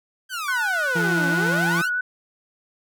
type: exponential two-way sweep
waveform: sawtooth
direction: down then up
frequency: 1595 to 270.3 to 1595 Hz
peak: -23 dBFS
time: 0.29-1.9 s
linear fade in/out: 50 ms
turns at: 1.28 s
type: tone with vibrato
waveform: sine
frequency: 1480 Hz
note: F#6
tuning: in tune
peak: -21 dBFS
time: 0.48-2.01 s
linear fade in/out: 5 ms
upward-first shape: sine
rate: 5.4 Hz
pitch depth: 23 cents each way
type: tone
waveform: 30% pulse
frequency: 170.2 Hz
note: F3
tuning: 44 cents flat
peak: -20 dBFS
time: 0.95-1.82 s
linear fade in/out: 10 ms
effects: none